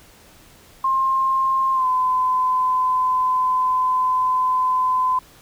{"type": "tone with pitch glide", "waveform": "sine", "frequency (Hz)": [1061, 1019], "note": ["C6", "C6"], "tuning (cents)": [24, -46], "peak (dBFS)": -16, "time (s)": [0.84, 5.19], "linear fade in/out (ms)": 5, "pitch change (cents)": -70, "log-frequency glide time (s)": [1.73, 1.87], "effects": ["pink hiss -49 dBFS RMS until 5.41 s"]}